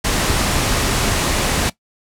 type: low-pass noise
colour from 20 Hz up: pink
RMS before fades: -18 dBFS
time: 0.04-1.7 s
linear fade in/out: 10 ms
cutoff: 11000 Hz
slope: 24 dB/octave
effects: noise-tail reverb RT60 0.1 s tail -18 dB re dry